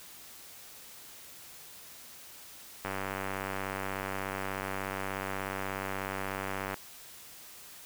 click train, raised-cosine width 0.5 ms, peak -19 dBFS, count 377, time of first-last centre 2.85-6.742 s, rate 96.6 Hz, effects white hiss -50 dBFS RMS until 7.85 s

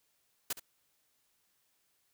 white noise with echo, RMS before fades -34 dBFS, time 0.5-0.53 s, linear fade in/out 5 ms, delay 68 ms, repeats 1, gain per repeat -13 dB, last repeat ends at 0.598 s, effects white hiss -75 dBFS RMS until 2.13 s

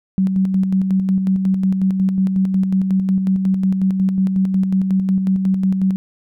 sine tone with tremolo, 190 Hz, F#3, 46 cents sharp, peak -12 dBFS, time 0.18-5.96 s, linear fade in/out 0 ms, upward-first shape square, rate 5.5 Hz, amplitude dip 40%, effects none

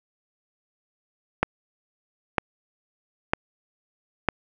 click train, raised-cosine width 0.5 ms, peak -4 dBFS, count 4, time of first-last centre 1.43-4.287 s, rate 1.05 Hz, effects none

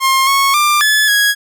sawtooth tone with pitch steps, 1066 / 1100 / 1190 / 1720 / 1660 Hz, C6 / C#6 / D6 / A6 / G#6, +32 / -14 / +22 / -40 / -1 cents, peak -6 dBFS, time 0-1.35 s, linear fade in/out 50 ms, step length 270 ms, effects none

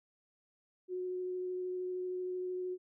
sine tone with vibrato, 365.4 Hz, F#4, 22 cents flat, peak -35 dBFS, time 0.88-2.78 s, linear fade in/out 50 ms, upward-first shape sine, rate 13 Hz, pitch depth 9 cents each way, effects none

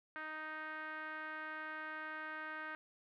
5% pulse tone with low-pass filter, 311.1 Hz, D#4, in tune, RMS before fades -45 dBFS, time 0.16-2.75 s, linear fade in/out 0 ms, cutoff 1600 Hz, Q 3.5, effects none

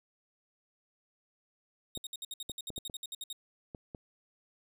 sawtooth tone bursts, 3729 Hz, A#7, in tune, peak -35 dBFS, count 16, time 1.95-3.328 s, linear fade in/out 2 ms, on 28 ms, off 62 ms
clicks, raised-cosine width 2 ms, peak -29 dBFS, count 7, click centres 1.974 / 2.497 / 2.703 / 2.78 / 2.898 / 3.748 / 3.948 s
effects none

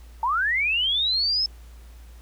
sine linear sweep, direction up, 875 to 5274 Hz, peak -20 dBFS, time 0.23-1.46 s, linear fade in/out 2 ms, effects added 58 Hz sine -42 dBFS peak until 2.21 s + pink hiss -56 dBFS RMS until 2.21 s

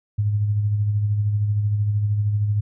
sine tone with tremolo, 104.1 Hz, G#2, 5 cents sharp, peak -16 dBFS, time 0.18-2.61 s, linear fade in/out 10 ms, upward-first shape sine, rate 13 Hz, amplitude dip 40%, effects none

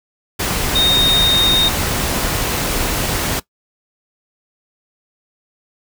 sine tone in noise, 3700 Hz, A#7, 14 cents flat, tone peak -11 dBFS, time 0.75-1.69 s, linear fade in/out 10 ms, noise pink, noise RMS -19 dBFS, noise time 0.39-3.4 s, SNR +5 dB, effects noise-tail reverb RT60 0.1 s tail -19 dB re dry

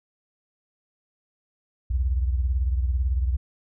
sine beating tone pair, 62.4 / 80.4 Hz, B1 / E2, +19 / -43 cents, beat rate 18 Hz, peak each -21 / -29 dBFS, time 1.9-3.37 s, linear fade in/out 10 ms, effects none

